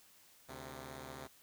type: tone pair together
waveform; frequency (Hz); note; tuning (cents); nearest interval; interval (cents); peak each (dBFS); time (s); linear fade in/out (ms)
5% pulse; 73.91 / 131.7; D2 / C3; +12 / +12; minor seventh; 1000; -39 / -37; 0.48-1.28; 20
effects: white hiss -64 dBFS RMS until 1.42 s